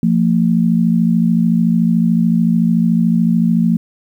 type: tone pair together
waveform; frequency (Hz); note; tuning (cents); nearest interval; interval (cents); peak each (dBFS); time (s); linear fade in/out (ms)
sine; 173.44 / 227.1; F3 / A#3; -12 / -45; perfect fourth; 467; -13 / -13; 0.03-3.77; 2
effects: 8-bit